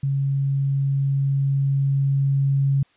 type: tone with level ramp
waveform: sine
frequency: 137.9 Hz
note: C#3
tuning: 9 cents flat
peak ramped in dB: -19 to -16 dBFS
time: 0.03-2.83 s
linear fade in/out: 5 ms
effects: white hiss -60 dBFS RMS until 2.96 s + resampled to 8000 Hz